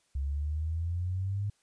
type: exponential sweep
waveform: sine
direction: up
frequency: 67.4 to 103.6 Hz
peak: -29 dBFS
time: 0.15-1.5 s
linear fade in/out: 5 ms
effects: white hiss -71 dBFS RMS until 1.62 s + resampled to 22050 Hz